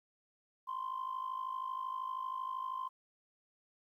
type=tone with amplitude modulation; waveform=sine; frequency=1041 Hz; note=C6; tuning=9 cents flat; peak=-32 dBFS; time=0.67-2.89 s; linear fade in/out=20 ms; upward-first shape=sine; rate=52.8 Hz; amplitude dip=80%; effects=tanh soft clip ceiling -32 dBFS + 12-bit